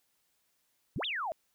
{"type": "exponential two-way sweep", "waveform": "sine", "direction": "up then down", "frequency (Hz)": [103.83, 3839, 601], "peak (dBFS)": -32, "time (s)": [0.96, 1.32], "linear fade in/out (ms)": 0, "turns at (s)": 1.05, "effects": ["white hiss -75 dBFS RMS until 1.54 s"]}